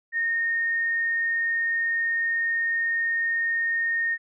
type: tone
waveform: sine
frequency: 1842 Hz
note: A#6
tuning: 21 cents flat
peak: -22 dBFS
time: 0.12-4.18 s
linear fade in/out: 50 ms
effects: none